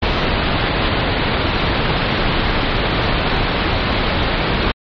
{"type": "low-pass noise", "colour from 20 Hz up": "pink", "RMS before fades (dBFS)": -17, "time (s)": [0.02, 4.72], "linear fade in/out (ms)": 10, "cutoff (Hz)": 4200, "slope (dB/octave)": 48, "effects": ["MP3 32 kbps"]}